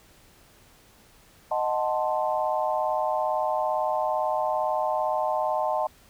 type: chord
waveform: sine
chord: D# diminished seventh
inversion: none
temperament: equal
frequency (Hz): 622.3 / 740 / 880 / 1046.5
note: D#5 / F#5 / A5 / C6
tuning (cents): 0 / 0 / 0 / 0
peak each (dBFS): -27 / -29 / -28 / -32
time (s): 1.51-5.87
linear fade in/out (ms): 5
effects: pink hiss -56 dBFS RMS until 6.09 s